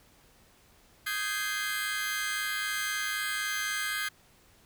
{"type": "chord", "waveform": "sawtooth", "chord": "Ab major seventh", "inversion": "second", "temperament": "just", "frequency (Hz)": [1245.9, 1557.4, 1661.2, 2077], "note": ["Eb6", "G6", "Ab6", "C7"], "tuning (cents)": [2, -12, 0, -13], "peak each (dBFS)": [-35, -31, -32, -32], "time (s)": [1.06, 4.09], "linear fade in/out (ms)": 10, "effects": ["pink hiss -61 dBFS RMS until 4.65 s"]}